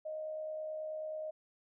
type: tone with amplitude modulation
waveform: sine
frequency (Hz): 622.3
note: D#5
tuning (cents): 0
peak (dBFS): -36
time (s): 0.05-1.31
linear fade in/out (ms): 10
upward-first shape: sine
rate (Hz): 69.3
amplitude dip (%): 35
effects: none